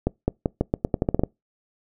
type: accelerating click train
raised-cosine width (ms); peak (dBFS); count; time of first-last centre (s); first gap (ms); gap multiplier
2; -7; 12; 0.07-1.236; 210; 0.85
effects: noise-tail reverb RT60 0.2 s tail -25 dB re dry